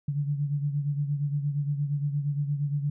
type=beating tone pair; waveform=sine; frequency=143.2 / 151.8 Hz; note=D3 / D#3; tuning=-43 / -42 cents; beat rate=8.6 Hz; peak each=-26 / -33 dBFS; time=0.08-2.9 s; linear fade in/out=5 ms; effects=none